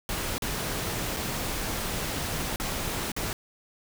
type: noise with dropouts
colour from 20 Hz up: pink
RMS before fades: -31 dBFS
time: 0.09-3.33 s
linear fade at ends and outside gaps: 1 ms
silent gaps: 0.381-0.421 / 1.165-1.169 / 2.56-2.599 / 3.118-3.164 s
effects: none